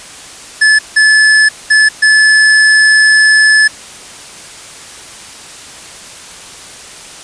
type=tone bursts at uneven times; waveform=square; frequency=1729 Hz; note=A6; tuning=31 cents flat; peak=-5 dBFS; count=4; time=0.61-0.79 / 0.96-1.49 / 1.7-1.89 / 2.02-3.68 s; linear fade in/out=10 ms; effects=white hiss -31 dBFS RMS until 7.23 s + resampled to 22050 Hz